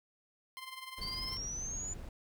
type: tone with tremolo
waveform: 15% pulse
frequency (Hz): 1044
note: C6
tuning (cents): -4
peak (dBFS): -35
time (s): 0.57-1.37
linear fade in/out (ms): 0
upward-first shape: sine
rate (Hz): 20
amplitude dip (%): 65
type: noise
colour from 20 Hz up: brown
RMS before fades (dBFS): -45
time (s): 0.98-2.09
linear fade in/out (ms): 2
type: linear sweep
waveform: sine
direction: up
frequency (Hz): 4490 to 7060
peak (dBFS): -38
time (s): 1.01-1.94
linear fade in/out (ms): 10
effects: none